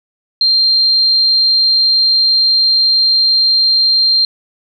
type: tone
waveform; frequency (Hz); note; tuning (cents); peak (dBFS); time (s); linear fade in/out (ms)
sine; 4177; C8; -4; -8; 0.41-4.25; 2
effects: none